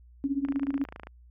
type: tone with tremolo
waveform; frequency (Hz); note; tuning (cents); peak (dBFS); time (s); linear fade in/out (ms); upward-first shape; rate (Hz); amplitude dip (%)
sine; 277.2; C#4; 0; -22; 0.24-0.84; 0; triangle; 16; 95
type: click train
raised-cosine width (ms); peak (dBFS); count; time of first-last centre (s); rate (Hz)
0.5; -26; 18; 0.45-1.07; 27.4
effects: added 60 Hz sine -51 dBFS peak until 1.3 s